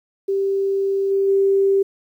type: tone with level steps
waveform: sine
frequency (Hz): 392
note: G4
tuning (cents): 0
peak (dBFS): -17 / -15 / -13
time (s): 0.28-1.83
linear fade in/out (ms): 10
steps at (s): 1.1 / 1.27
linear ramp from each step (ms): 20
effects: 9-bit